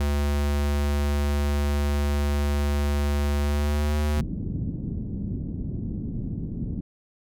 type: tone with pitch glide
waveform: square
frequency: 72.3 to 74.76 Hz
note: D2 to D2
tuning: -27 to +31 cents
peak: -22 dBFS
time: 0-4.21 s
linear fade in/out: 5 ms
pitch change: +58 cents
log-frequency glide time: 3.4-3.97 s
type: low-pass noise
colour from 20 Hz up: white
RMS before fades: -30 dBFS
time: 4.17-6.81 s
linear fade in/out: 5 ms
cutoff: 240 Hz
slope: 24 dB/octave
effects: none